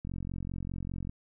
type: click train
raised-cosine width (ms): 5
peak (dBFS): -25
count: 48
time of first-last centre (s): 0.05-1.094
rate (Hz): 45
effects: none